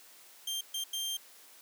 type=tone bursts at uneven times; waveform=sawtooth; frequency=3173 Hz; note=G7; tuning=20 cents sharp; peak=-30 dBFS; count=3; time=0.47-0.61 / 0.74-0.84 / 0.93-1.17 s; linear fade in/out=5 ms; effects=white hiss -56 dBFS RMS until 1.61 s + high-pass 300 Hz 12 dB/octave